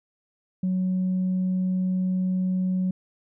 sine tone, 185 Hz, F#3, in tune, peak -20 dBFS, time 0.63-2.91 s, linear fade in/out 5 ms, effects tanh soft clip ceiling -19 dBFS

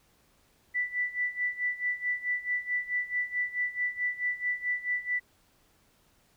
sine tone with tremolo, 1975.5 Hz, B6, in tune, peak -25 dBFS, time 0.74-5.2 s, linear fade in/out 20 ms, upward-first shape sine, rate 4.6 Hz, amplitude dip 85%, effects pink hiss -66 dBFS RMS until 6.36 s

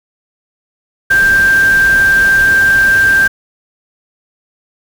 sine tone in noise, 1578 Hz, G6, 11 cents sharp, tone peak -6 dBFS, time 1.1-3.28 s, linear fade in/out 10 ms, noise pink, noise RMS -23 dBFS, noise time 1.1-3.28 s, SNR +14 dB, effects none

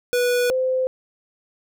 square / sine tone pair in turn, 490 / 516.2 Hz, B4 / C5, -14 / -23 cents, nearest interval minor second, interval 91 cents, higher second, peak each -18 dBFS, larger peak neither, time 0.13-0.5 / 0.5-0.87 s, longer neither, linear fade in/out 0 ms, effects none

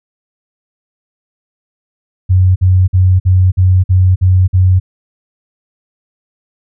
sine tone bursts, 92.5 Hz, F#2, in tune, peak -5 dBFS, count 8, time 2.29-4.8 s, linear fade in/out 20 ms, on 270 ms, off 50 ms, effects none

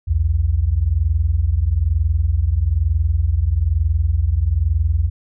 sine tone pair together, 63 / 84.09 Hz, B1 / E2, +35 / +35 cents, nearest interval perfect fourth, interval 500 cents, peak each -18 / -16 dBFS, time 0.07-5.1 s, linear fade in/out 20 ms, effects none

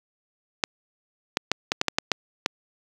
clicks, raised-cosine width 0.2 ms, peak -3 dBFS, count 9, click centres 0.638 / 1.371 / 1.516 / 1.719 / 1.814 / 1.883 / 1.985 / 2.117 / 2.461 s, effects high-pass 150 Hz 12 dB/octave + 7-bit

